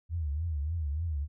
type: tone with vibrato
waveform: sine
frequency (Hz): 77.78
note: D#2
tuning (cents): 0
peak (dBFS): -29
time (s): 0.09-1.28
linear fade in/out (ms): 50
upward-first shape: triangle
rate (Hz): 3.4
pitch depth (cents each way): 200
effects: none